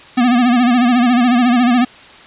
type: tone with vibrato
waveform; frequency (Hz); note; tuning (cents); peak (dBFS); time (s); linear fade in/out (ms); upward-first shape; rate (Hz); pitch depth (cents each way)
square; 244.5; B3; -17; -10; 0.17-1.85; 10; sine; 14; 77
effects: white hiss -39 dBFS RMS until 2.26 s + resampled to 8000 Hz